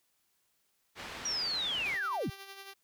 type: low-pass noise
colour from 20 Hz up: white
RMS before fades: -44 dBFS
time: 0.95-1.98 s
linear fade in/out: 50 ms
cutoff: 2900 Hz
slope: 12 dB/octave
type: linear sweep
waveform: sine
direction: down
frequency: 5780 to 73.42 Hz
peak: -31 dBFS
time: 1.25-2.3 s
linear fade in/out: 5 ms
type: tone with tremolo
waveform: 5% pulse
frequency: 392 Hz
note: G4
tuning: in tune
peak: -33 dBFS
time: 1.85-2.74 s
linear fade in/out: 10 ms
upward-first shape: sine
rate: 11 Hz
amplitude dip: 50%
effects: white hiss -75 dBFS RMS until 2.83 s